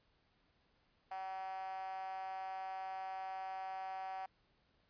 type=tone with high-pass filter; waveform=5% pulse; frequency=190 Hz; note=F#3; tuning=46 cents sharp; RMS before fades=-44 dBFS; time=1.11-4.26 s; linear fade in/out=5 ms; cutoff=750 Hz; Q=9.6; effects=pink hiss -75 dBFS RMS until 4.89 s + resampled to 11025 Hz